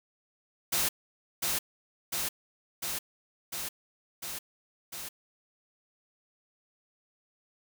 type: noise with echo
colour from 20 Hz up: white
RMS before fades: -28 dBFS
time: 0.72-0.89 s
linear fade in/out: 10 ms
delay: 700 ms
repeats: 6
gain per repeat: -2 dB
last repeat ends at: 5.09 s
effects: none